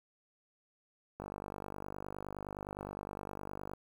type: click train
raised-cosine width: 1 ms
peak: -27 dBFS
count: 127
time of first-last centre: 1.2-3.735 s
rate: 49.7 Hz
effects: 9-bit